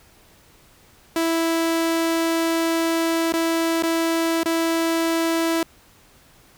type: tone with dropouts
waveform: sawtooth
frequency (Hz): 329.6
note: E4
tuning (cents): 0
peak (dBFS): -15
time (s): 1.16-5.63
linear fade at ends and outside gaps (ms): 2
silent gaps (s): 3.323-3.337 / 3.825-3.834 / 4.433-4.458
effects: pink hiss -53 dBFS RMS until 6.57 s